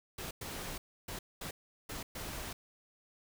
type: noise bursts at uneven times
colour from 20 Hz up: pink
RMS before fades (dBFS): -42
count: 6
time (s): 0.18-0.31 / 0.41-0.78 / 1.08-1.19 / 1.41-1.51 / 1.89-2.03 / 2.15-2.53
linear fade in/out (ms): 5
effects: none